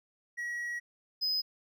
triangle tone pair in turn, 1914 / 5035 Hz, A#6 / D#8, +45 / +20 cents, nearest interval octave + perfect fourth, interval 1675 cents, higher second, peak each -32 / -27 dBFS, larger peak second, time 0.37-0.8 / 1.21-1.42 s, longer first, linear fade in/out 20 ms, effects none

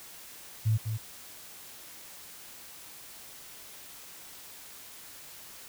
sine tone with echo, 110 Hz, A2, in tune, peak -22 dBFS, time 0.65-0.78 s, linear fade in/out 20 ms, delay 200 ms, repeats 1, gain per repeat -7 dB, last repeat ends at 0.98 s, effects white hiss -48 dBFS RMS until 5.68 s

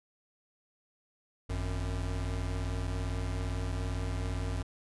square tone pair together, 51.3 / 91.4 Hz, G#1 / F#2, -21 / -21 cents, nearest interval minor seventh, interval 1000 cents, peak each -35 / -35 dBFS, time 1.49-4.63 s, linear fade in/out 10 ms, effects resampled to 24000 Hz

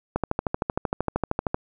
click train, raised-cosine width 1 ms, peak -9 dBFS, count 19, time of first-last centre 0.16-1.545 s, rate 13 Hz, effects none

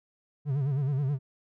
triangle tone with vibrato, 138.59 Hz, C#3, in tune, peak -23 dBFS, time 0.45-1.19 s, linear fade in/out 50 ms, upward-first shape sine, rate 9.4 Hz, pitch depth 120 cents each way, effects none

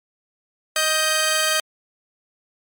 10% pulse tone pair together, 625 / 1574.9 Hz, D#5 / G6, +8 / +8 cents, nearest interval octave + major third, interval 1600 cents, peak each -12 dBFS, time 0.76-1.6 s, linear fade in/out 2 ms, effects MP3 96 kbps

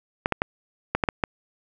clicks, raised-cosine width 0.5 ms, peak -6 dBFS, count 7, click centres 0.259 / 0.323 / 0.419 / 0.95 / 1.038 / 1.088 / 1.238 s, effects none

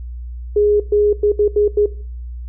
sine tone bursts at uneven times, 415.3 Hz, G#4, in tune, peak -10 dBFS, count 6, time 0.56-0.8 / 0.92-1.13 / 1.23-1.32 / 1.39-1.48 / 1.56-1.68 / 1.77-1.86 s, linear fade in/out 5 ms, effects noise-tail reverb RT60 0.5 s tail -19 dB re dry + added 60 Hz sine -26 dBFS peak until 2.48 s

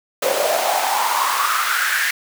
pink noise with high-pass filter sweep, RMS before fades -19 dBFS, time 0.22-2.11 s, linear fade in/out 5 ms, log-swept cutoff 520 to 1800 Hz, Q 6, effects none

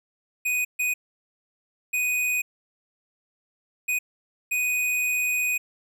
square tone bursts at uneven times, 2489 Hz, D#7, in tune, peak -23 dBFS, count 5, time 0.45-0.65 / 0.79-0.94 / 1.93-2.42 / 3.88-3.99 / 4.51-5.58 s, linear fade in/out 10 ms, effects none

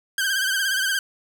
sawtooth tone with vibrato, 1568 Hz, G6, in tune, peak -17 dBFS, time 0.18-0.99 s, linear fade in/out 2 ms, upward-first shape triangle, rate 17 Hz, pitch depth 83 cents each way, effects none

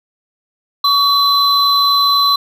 triangle tone pair together, 1132 / 4034 Hz, C#6 / B7, +36 / +36 cents, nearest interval octave + minor seventh, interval 2200 cents, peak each -11 dBFS, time 0.84-2.36 s, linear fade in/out 5 ms, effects none

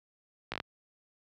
slowing click train, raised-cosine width 0.3 ms, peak -18 dBFS, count 5, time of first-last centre 0.52-0.601 s, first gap 17 ms, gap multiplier 1.12, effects high-pass 80 Hz 12 dB/octave

